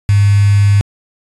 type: tone with quantisation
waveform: sine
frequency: 101.2 Hz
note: G#2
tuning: 44 cents flat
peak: -6 dBFS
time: 0.09-0.81 s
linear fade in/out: 0 ms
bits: 4
effects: resampled to 24000 Hz